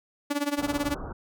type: tone with tremolo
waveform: sawtooth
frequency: 288.5 Hz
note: D4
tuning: 31 cents flat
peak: -19 dBFS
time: 0.3-0.95 s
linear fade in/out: 10 ms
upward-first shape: sine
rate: 18 Hz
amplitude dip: 85%
type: low-pass noise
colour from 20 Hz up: pink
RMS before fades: -37 dBFS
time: 0.58-1.13 s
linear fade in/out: 10 ms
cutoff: 1500 Hz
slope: 96 dB/octave
effects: none